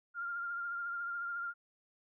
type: tone with vibrato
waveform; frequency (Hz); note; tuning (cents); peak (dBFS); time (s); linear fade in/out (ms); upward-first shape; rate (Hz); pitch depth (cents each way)
sine; 1396.9; F6; 0; -36; 0.14-1.54; 50; triangle; 14; 31
effects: none